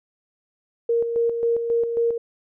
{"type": "tone with tremolo", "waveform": "sine", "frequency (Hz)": 466.2, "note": "A#4", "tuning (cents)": 0, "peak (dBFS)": -17, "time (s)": [0.89, 2.18], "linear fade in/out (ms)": 5, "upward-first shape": "square", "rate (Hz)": 3.7, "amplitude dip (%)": 50, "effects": []}